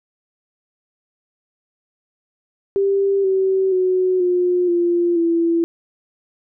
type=tone with pitch steps; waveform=sine; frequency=394.4 / 381.8 / 369.7 / 357.9 / 346.5 / 335.5 Hz; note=G4 / G4 / F#4 / F4 / F4 / E4; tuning=+11 / -46 / -1 / +42 / -14 / +31 cents; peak=-14 dBFS; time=2.76-5.64 s; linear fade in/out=0 ms; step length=480 ms; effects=none